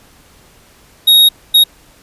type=tone bursts at uneven times; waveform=square; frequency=3761 Hz; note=A#7; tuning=15 cents sharp; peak=-5 dBFS; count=2; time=1.07-1.29 / 1.54-1.64 s; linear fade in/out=10 ms; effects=pink hiss -46 dBFS RMS until 2.02 s + resampled to 32000 Hz